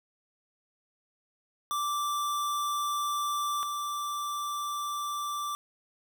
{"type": "tone pair in turn", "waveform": "square", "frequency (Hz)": [1172, 1172], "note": ["D6", "D6"], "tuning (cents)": [-4, -4], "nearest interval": "unison", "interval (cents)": 0, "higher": "neither", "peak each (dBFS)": [-29, -32], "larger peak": "first", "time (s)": [[1.71, 3.63], [3.63, 5.55]], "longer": "neither", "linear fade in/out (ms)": 0, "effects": ["10-bit"]}